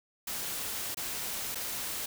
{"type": "noise with dropouts", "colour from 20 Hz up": "white", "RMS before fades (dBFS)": -36, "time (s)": [0.27, 2.06], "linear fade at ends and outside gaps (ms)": 5, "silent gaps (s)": [[0.946, 0.97], [1.548, 1.554]], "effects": []}